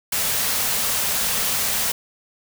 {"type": "band-stop noise", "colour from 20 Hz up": "white", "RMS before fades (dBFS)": -22, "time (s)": [0.12, 1.92], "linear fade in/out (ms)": 5, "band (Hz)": [270, 400], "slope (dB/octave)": 96, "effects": []}